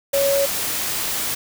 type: tone in noise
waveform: sine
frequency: 557 Hz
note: C#5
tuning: 8 cents sharp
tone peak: -16 dBFS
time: 0.13-0.46 s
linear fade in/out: 10 ms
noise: white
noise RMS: -24 dBFS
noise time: 0.13-1.35 s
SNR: +5 dB
effects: none